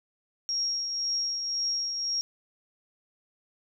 sine tone with tremolo, 5588 Hz, F8, in tune, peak -25 dBFS, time 0.49-2.21 s, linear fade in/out 0 ms, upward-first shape triangle, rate 1.9 Hz, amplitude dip 45%, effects none

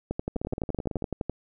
two click trains, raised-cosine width 2 ms, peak -19 / -15 dBFS, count 13 / 15, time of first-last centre 0.36-1.023 / 0.11-1.296 s, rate 18.1 / 11.8 Hz, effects none

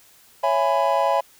triangle chord, C# minor seventh, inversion none, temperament just, 554.4 / 665.2 / 831.5 / 997.9 Hz, C#5 / E5 / G#5 / B5, 0 / +16 / +2 / +18 cents, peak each -21 dBFS, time 0.43-1.21 s, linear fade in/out 10 ms, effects white hiss -53 dBFS RMS until 1.39 s

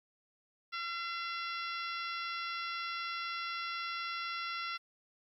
harmonic tone, 681 Hz, F5, 44 cents flat, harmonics 2 / 3 / 4 / 5 / 6 / 7 / 8, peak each -39 / -43 / -45 / -47 / -49 / -50 / -51 dBFS, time 0.72-4.78 s, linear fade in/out 20 ms, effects 12-bit

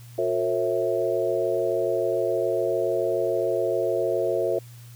sine tone cluster, 360.7 / 453 / 540 / 657 Hz, F#4 / A#4 / C#5 / E5, -44 / -50 / -45 / -6 cents, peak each -27 dBFS, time 0.18-4.59 s, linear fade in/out 5 ms, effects added 119 Hz sine -42 dBFS peak until 4.95 s + white hiss -53 dBFS RMS until 4.95 s

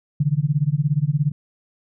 sine tone with tremolo, 146.83 Hz, D3, in tune, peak -13 dBFS, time 0.2-1.32 s, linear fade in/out 5 ms, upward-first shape sine, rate 17 Hz, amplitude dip 95%, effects none

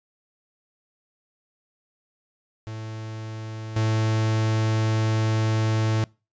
45% pulse tone with level steps, 110 Hz, A2, in tune, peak -32 / -20 dBFS, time 2.67-6.04 s, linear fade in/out 0 ms, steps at 3.76 s, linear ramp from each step 5 ms, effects noise-tail reverb RT60 0.3 s tail -25 dB re dry + resampled to 16000 Hz

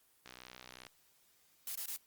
click train, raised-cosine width 0.2 ms, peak -32 dBFS, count 39, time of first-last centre 0.26-0.867 s, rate 62.6 Hz
blue noise bursts, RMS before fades -41 dBFS, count 3, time 1.67-1.964 s, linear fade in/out 2 ms, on 84 ms, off 21 ms
effects white hiss -70 dBFS RMS until 2.06 s + Opus 24 kbps

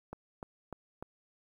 click train, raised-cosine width 1 ms, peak -27 dBFS, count 4, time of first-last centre 0.13-1.026 s, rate 3.35 Hz, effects 10-bit

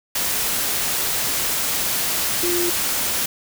sine tone in noise, 349.2 Hz, F4, in tune, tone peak -21 dBFS, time 2.43-2.7 s, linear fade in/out 5 ms, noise white, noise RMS -22 dBFS, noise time 0.15-3.26 s, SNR -2 dB, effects none

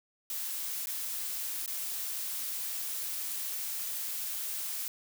blue noise with dropouts, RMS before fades -36 dBFS, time 0.3-4.88 s, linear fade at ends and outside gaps 1 ms, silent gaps 0.858-0.87 / 1.661-1.677 s, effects none

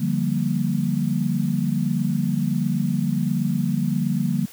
sine chord, G minor seventh, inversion second, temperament equal, 146.83 / 174.61 / 196 / 233.1 Hz, D3 / F3 / G3 / Bb3, 0 / 0 / 0 / 0 cents, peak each -25 dBFS, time 0-4.46 s, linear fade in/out 10 ms, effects white hiss -45 dBFS RMS until 4.52 s

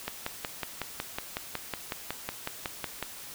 click train, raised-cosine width 0.3 ms, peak -15 dBFS, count 17, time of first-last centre 0.08-3.027 s, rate 5.43 Hz, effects white hiss -44 dBFS RMS until 3.34 s

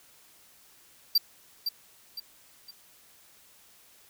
square tone with echo, 4699 Hz, D8, in tune, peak -19 dBFS, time 1.15-1.18 s, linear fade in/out 5 ms, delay 510 ms, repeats 3, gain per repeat -8 dB, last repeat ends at 2.71 s, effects white hiss -58 dBFS RMS until 4.09 s

